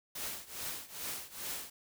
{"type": "noise with tremolo", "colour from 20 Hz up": "white", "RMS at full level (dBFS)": -38, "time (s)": [0.15, 1.7], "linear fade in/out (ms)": 5, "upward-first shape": "triangle", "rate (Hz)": 2.4, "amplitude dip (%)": 90, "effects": []}